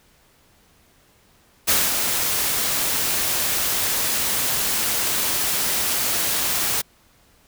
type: noise with ADSR envelope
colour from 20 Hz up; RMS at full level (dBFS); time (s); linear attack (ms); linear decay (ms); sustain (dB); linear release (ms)
white; -17; 1.67-6.82; 21; 220; -5; 14
effects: pink hiss -57 dBFS RMS until 7.47 s